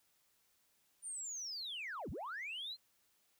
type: linear two-way sweep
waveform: sine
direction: down then up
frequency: 9320 to 43.65 to 4249 Hz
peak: -40 dBFS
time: 1.02-2.77 s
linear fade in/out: 50 ms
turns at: 2.1 s
effects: tanh soft clip ceiling -38 dBFS + white hiss -75 dBFS RMS until 3.39 s